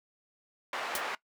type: band-pass noise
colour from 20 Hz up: white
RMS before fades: -36 dBFS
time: 0.73-1.15 s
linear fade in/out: 2 ms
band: 560 to 1700 Hz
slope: 12 dB/octave
type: noise with exponential decay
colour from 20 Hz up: white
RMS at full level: -29 dBFS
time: 0.95-1.04 s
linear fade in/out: 2 ms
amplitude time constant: 18 ms
effects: noise-tail reverb RT60 0.1 s tail -19 dB re dry